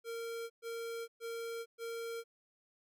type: tone bursts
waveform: square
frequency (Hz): 461.4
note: A#4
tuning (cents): -18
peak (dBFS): -40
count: 4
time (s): 0.04-2.24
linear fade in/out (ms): 50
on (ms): 460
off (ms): 120
effects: none